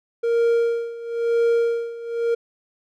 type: tone with tremolo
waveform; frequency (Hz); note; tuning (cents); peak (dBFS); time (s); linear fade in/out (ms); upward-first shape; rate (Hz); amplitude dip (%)
triangle; 466.2; A#4; 0; -13; 0.23-2.35; 10; sine; 1; 85
effects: none